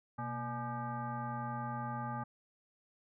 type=tone with frequency modulation; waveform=sine; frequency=483.7 Hz; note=B4; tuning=36 cents flat; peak=-36 dBFS; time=0.18-2.24 s; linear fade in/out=10 ms; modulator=359 Hz; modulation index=2.3; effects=none